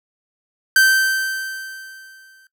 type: tone with exponential decay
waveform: 45% pulse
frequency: 1554 Hz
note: G6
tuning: 16 cents flat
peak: -9 dBFS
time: 0.76-2.47 s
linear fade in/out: 2 ms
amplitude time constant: 370 ms
effects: noise-tail reverb RT60 0.1 s tail -18 dB re dry